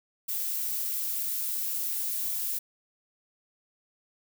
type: noise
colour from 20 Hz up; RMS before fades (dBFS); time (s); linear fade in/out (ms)
violet; -31; 0.28-2.59; 10
effects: none